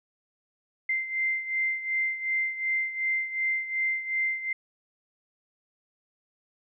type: beating tone pair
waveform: sine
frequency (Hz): 2084 / 2086.7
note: C7 / C7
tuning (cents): -7 / -5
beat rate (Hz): 2.7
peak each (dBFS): -27 / -32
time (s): 0.89-4.53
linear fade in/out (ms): 5
effects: none